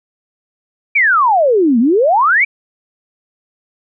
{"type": "exponential two-way sweep", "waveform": "sine", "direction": "down then up", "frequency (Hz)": [2400, 220, 2400], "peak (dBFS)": -8, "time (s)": [0.95, 2.45], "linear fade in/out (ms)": 10, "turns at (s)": 1.79, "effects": []}